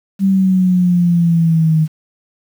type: exponential sweep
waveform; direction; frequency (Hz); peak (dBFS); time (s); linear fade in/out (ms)
sine; down; 195.7 to 155.56; -9; 0.19-1.88; 50
effects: 7-bit